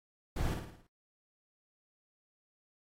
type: noise with echo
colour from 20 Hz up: brown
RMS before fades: -33 dBFS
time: 0.36-0.54 s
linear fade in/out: 5 ms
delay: 55 ms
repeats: 6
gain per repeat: -5 dB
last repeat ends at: 0.87 s
effects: AAC 48 kbps